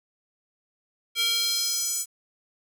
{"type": "tone with high-pass filter sweep", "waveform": "square", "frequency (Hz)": 461.8, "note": "A#4", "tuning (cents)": -16, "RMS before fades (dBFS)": -26, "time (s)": [1.15, 2.06], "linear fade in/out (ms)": 50, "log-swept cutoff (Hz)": [2900, 7700], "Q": 2.6, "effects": ["9-bit"]}